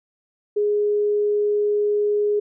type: tone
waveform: sine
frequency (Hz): 415.3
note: G#4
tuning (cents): 0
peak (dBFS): -17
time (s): 0.56-2.4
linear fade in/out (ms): 10
effects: none